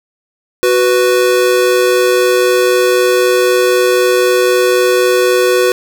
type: tone pair together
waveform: square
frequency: 370 / 493.9 Hz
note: F#4 / B4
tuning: 0 / 0 cents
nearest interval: perfect fourth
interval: 500 cents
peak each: -12 dBFS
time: 0.63-5.72 s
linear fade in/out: 0 ms
effects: none